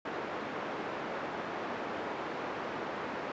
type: band-pass noise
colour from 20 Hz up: pink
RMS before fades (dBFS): -38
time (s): 0.05-3.32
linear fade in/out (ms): 5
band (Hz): 310 to 1600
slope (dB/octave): 12
effects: resampled to 16000 Hz